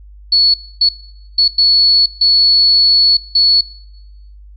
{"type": "tone bursts at uneven times", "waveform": "sine", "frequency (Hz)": 4406, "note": "C#8", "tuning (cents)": -11, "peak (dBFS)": -7, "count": 6, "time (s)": [[0.32, 0.54], [0.81, 0.89], [1.38, 1.48], [1.58, 2.06], [2.21, 3.17], [3.35, 3.61]], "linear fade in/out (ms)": 5, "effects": ["noise-tail reverb RT60 1.0 s tail -21 dB re dry", "added 50 Hz sine -35 dBFS peak until 4.56 s"]}